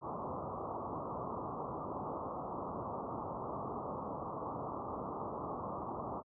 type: low-pass noise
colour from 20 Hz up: white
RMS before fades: -41 dBFS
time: 0.01-6.23 s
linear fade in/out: 50 ms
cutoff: 1200 Hz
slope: 96 dB/octave
effects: high-pass 80 Hz 12 dB/octave